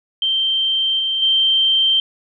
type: tone with level steps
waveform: sine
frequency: 3136 Hz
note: G7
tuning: in tune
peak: -15 / -17 / -12 dBFS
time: 0.22-2 s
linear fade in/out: 2 ms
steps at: 0.99 / 1.22 s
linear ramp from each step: 5 ms
effects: none